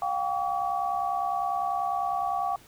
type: tone cluster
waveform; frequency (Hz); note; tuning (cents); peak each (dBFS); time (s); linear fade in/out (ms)
sine; 714 / 784 / 1137; F5 / G5 / C#6; +38 / 0 / +44; -30 / -29 / -31; 0.02-2.56; 2
effects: pink hiss -54 dBFS RMS until 2.67 s